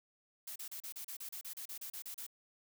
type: noise bursts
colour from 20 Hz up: blue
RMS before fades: -45 dBFS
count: 15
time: 0.47-2.266 s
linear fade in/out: 5 ms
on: 88 ms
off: 34 ms
effects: none